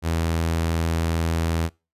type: tone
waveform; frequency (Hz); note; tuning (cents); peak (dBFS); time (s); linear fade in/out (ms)
sawtooth; 82.41; E2; 0; -17; 0.02-1.7; 50
effects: noise-tail reverb RT60 0.3 s tail -25 dB re dry + resampled to 32000 Hz